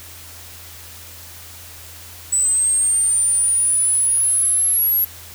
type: linear sweep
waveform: sine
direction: up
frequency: 7902 to 11640 Hz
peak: -14 dBFS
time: 2.32-5.05 s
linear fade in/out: 10 ms
effects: added 85 Hz sine -43 dBFS peak until 5.34 s + white hiss -39 dBFS RMS until 5.34 s